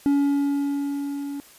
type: tone with level ramp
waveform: triangle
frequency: 282.7 Hz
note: C#4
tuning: 34 cents sharp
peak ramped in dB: -14 to -27 dBFS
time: 0.06-1.4 s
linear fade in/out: 0 ms
effects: white hiss -50 dBFS RMS until 1.58 s + resampled to 32000 Hz